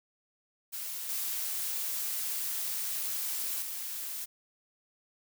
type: noise with level steps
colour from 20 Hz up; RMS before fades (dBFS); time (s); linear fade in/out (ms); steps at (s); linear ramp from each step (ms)
blue; -38 / -34 / -38; 0.72-4.26; 20; 1.09 / 3.62; 2
effects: none